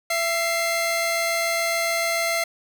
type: tone pair together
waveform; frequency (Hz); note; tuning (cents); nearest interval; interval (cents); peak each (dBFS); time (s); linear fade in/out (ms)
sawtooth; 671 / 2100; E5 / C7; +31 / +6; octave + minor sixth; 1975; -20 / -21; 0.1-2.44; 5
effects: none